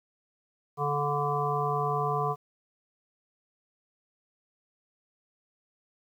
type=harmonic tone; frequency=145.1 Hz; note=D3; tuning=21 cents flat; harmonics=1 / 3 / 5 / 7 / 8; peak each=-32 / -32 / -32 / -32 / -32 dBFS; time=0.77-2.36 s; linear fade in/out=50 ms; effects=10-bit